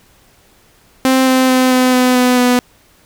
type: tone with pitch steps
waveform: sawtooth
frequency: 261.6 / 259.2 / 256.8 / 254.4 / 252.1 / 249.8 / 247.5 Hz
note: C4 / C4 / C4 / C4 / B3 / B3 / B3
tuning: 0 / -16 / -32 / -48 / +36 / +20 / +4 cents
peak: -5 dBFS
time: 1.05-2.59 s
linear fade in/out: 0 ms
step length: 220 ms
effects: pink hiss -50 dBFS RMS until 3.05 s